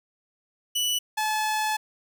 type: tone pair in turn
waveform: sawtooth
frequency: 2960 / 860.9 Hz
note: F#7 / A5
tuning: 0 / -38 cents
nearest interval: octave + major sixth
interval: 2138 cents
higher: first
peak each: -20 dBFS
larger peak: neither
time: 0.75-0.99 / 1.17-1.77 s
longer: second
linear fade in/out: 10 ms
effects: none